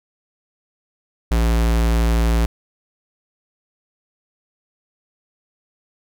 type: tone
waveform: square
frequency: 57 Hz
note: A#1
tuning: 38 cents flat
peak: -15 dBFS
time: 1.31-2.46 s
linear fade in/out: 5 ms
effects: none